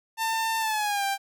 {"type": "tone with pitch glide", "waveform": "sawtooth", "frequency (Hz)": [897, 790], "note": ["A5", "G5"], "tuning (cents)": [33, 13], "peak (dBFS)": -21, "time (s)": [0.17, 1.18], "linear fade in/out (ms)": 50, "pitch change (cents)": -220, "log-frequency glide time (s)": [0.59, 1.05], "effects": []}